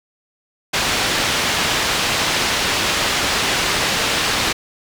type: low-pass noise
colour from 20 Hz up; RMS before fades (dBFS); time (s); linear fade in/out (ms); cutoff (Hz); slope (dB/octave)
white; -19; 0.73-4.53; 10; 4200; 12
effects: none